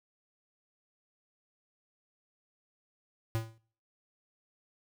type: tone with exponential decay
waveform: square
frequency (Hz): 112.4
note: A2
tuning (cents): +37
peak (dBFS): -27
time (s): 3.35-3.58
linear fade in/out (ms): 0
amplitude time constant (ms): 50
effects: noise-tail reverb RT60 0.5 s tail -22 dB re dry